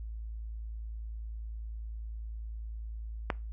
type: click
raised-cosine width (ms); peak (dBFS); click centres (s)
0.5; -13; 3.302
effects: noise-tail reverb RT60 0.3 s tail -23 dB re dry + added 55 Hz sine -37 dBFS peak until 3.52 s